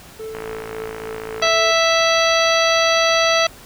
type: tone with tremolo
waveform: triangle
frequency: 440 Hz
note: A4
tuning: in tune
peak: -25 dBFS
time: 0.19-1.72 s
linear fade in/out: 10 ms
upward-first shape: sine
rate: 3.6 Hz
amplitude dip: 40%
type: click train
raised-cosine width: 0.5 ms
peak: -15 dBFS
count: 63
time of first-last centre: 0.35-1.471 s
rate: 55.3 Hz
type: harmonic tone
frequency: 659 Hz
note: E5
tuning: 1 cent flat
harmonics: 1 / 2 / 3 / 4 / 5 / 6 / 7 / 9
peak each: -17 / -20 / -22 / -23 / -24 / -25 / -25 / -27 dBFS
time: 1.42-3.47 s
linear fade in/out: 5 ms
effects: pink hiss -42 dBFS RMS until 3.65 s